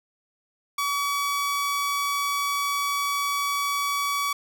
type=tone; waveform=sawtooth; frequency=1138 Hz; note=C#6; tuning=45 cents sharp; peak=-20 dBFS; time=0.78-4.33 s; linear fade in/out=5 ms; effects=none